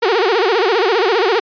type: tone with vibrato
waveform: sawtooth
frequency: 415.3 Hz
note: G#4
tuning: in tune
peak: -8 dBFS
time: 0.02-1.4 s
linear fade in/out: 10 ms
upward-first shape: sine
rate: 15 Hz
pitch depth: 250 cents each way
effects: resampled to 11025 Hz